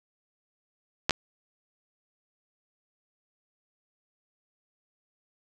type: clicks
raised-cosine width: 0.2 ms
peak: -5 dBFS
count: 2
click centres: 1.095 / 1.108 s
effects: none